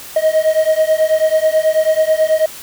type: beating tone pair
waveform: triangle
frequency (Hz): 625 / 634.2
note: D#5 / D#5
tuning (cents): +8 / +33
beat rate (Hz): 9.2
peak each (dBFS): -12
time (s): 0.16-2.46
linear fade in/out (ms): 5
effects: white hiss -33 dBFS RMS until 2.62 s